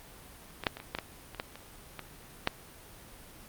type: clicks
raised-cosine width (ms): 0.3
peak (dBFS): -20 / -9 / -24 / -26 / -16 / -16 / -28 / -16 / -28 / -22 / -9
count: 11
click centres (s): 0.637 / 0.668 / 0.77 / 0.801 / 0.95 / 0.987 / 1.347 / 1.399 / 1.556 / 1.993 / 2.474
effects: pink hiss -51 dBFS RMS until 3.48 s + Opus 32 kbps